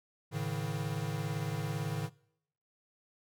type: tone cluster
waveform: square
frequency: 108.7 / 140.9 / 158.8 Hz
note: A2 / C#3 / D#3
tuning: -21 / +29 / +36 cents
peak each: -39 / -38 / -38 dBFS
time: 0.31-2.1 s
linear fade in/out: 50 ms
effects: noise-tail reverb RT60 0.7 s tail -22 dB re dry